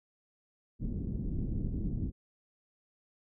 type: low-pass noise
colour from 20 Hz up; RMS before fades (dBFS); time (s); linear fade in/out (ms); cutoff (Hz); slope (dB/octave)
pink; -34; 0.79-2.12; 50; 290; 24
effects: none